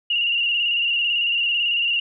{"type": "tone with vibrato", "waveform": "sine", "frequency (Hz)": 2817, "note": "F7", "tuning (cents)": 14, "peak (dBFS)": -18, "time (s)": [0.1, 2], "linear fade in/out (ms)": 5, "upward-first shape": "square", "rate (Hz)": 18, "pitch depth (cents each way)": 34, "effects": []}